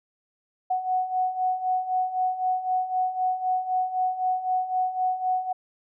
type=beating tone pair; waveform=sine; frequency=738 / 741.9 Hz; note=F#5 / F#5; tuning=-5 / +4 cents; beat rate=3.9 Hz; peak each=-29 / -24 dBFS; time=0.7-5.53 s; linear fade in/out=10 ms; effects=none